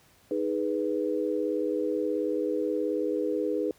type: chord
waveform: sine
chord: G# minor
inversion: second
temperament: equal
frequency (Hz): 311.1 / 415.3 / 493.9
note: D#4 / G#4 / B4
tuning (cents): 0 / 0 / 0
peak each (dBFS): -30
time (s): 0.31-3.71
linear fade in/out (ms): 2
effects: pink hiss -60 dBFS RMS until 3.78 s + high-pass 60 Hz 12 dB/octave